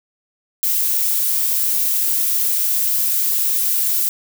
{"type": "noise", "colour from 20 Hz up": "violet", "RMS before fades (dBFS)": -18, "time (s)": [0.63, 4.09], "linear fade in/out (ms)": 0, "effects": []}